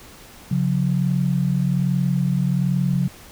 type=tone pair together; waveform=sine; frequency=138.59 / 179.8 Hz; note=C#3 / F#3; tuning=0 / -49 cents; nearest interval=perfect fourth; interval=451 cents; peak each=-20 dBFS; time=0.51-3.08 s; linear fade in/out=5 ms; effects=pink hiss -44 dBFS RMS until 3.31 s